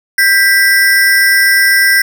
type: ring-modulated tone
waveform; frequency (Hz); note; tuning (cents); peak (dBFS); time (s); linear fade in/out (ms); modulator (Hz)
square; 1782; A6; +22; -4; 0.18-2.02; 5; 190
effects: none